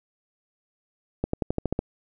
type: accelerating click train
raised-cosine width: 2 ms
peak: -11 dBFS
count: 8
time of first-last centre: 1.24-1.791 s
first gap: 94 ms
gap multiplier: 0.94
effects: none